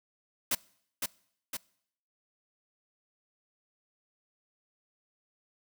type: noise with echo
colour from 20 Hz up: white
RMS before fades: -28 dBFS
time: 0.51-0.55 s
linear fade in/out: 5 ms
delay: 510 ms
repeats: 2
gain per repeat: -4 dB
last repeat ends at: 1.57 s
effects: noise-tail reverb RT60 0.7 s tail -24 dB re dry